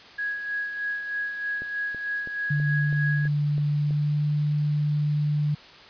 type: tone with tremolo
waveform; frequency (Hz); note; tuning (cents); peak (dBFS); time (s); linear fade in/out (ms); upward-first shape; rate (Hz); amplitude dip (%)
sine; 1661.2; G#6; 0; -25; 0.18-3.28; 10; sine; 3.2; 50
type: click train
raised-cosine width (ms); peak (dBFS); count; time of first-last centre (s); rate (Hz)
2; -28; 8; 1.62-3.908; 3.06
type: tone with pitch glide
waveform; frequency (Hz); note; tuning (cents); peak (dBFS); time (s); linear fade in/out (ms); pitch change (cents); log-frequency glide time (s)
sine; 146.83 to 148.45; D3 to D3; 0 to +19; -21; 2.5-5.55; 10; +19; 3.69-4.27
effects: white hiss -47 dBFS RMS until 5.89 s + resampled to 11025 Hz